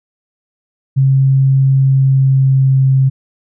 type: tone with pitch glide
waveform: sine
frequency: 134.7 to 133.46 Hz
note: C#3 to C3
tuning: -49 to +35 cents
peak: -7 dBFS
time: 0.96-3.1 s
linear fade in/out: 20 ms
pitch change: -16 cents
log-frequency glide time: 1.78-2.85 s
effects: none